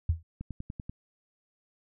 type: tone with exponential decay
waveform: sine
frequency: 82.3 Hz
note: E2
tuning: 2 cents flat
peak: -19 dBFS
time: 0.09-0.23 s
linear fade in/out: 5 ms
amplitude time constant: 29 ms
type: click train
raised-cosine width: 5 ms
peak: -25 dBFS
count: 6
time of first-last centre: 0.41-0.895 s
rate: 10.3 Hz
effects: none